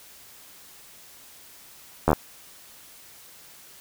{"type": "slowing click train", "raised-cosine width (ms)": 1, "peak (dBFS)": -4, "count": 5, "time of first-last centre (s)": [2.08, 2.131], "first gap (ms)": 12, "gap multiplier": 1.04, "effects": ["white hiss -49 dBFS RMS until 3.8 s"]}